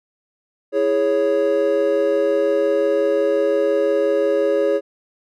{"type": "chord", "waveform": "triangle", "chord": "C# minor", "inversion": "first", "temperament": "equal", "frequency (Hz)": [329.6, 415.3, 554.4], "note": ["E4", "G#4", "C#5"], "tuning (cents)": [0, 0, 0], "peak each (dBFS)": [-22, -17, -16], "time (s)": [0.72, 4.81], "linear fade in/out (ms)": 50, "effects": []}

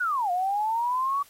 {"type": "linear two-way sweep", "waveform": "sine", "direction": "down then up", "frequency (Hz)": [1508, 698.5, 1144], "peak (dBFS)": -23, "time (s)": [0, 1.23], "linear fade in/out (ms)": 10, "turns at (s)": 0.31, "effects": ["white hiss -55 dBFS RMS until 1.29 s", "AAC 48 kbps"]}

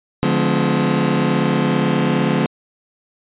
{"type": "chord", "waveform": "30% pulse", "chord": "D diminished seventh", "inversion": "none", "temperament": "just", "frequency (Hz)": [146.83, 176.2, 211.4, 253.7], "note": ["D3", "F3", "Ab3", "Cb4"], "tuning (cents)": [0, 16, 31, 47], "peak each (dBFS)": -18, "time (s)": [0.23, 2.46], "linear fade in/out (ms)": 0, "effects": ["resampled to 8000 Hz"]}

